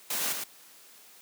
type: noise with echo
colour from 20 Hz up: white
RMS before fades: -31 dBFS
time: 0.1-0.33 s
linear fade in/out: 5 ms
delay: 110 ms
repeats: 1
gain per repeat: -4 dB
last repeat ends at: 0.44 s
effects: white hiss -54 dBFS RMS until 1.21 s + high-pass 200 Hz 12 dB/octave